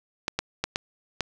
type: clicks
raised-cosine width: 0.2 ms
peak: -8 dBFS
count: 5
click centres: 0.281 / 0.39 / 0.64 / 0.759 / 1.207 s
effects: none